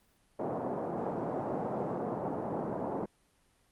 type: band-pass noise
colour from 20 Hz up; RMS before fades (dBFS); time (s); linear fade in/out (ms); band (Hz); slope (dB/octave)
white; -35; 0.39-3.06; 5; 130 to 790; 24
effects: pink hiss -69 dBFS RMS until 3.71 s + Opus 32 kbps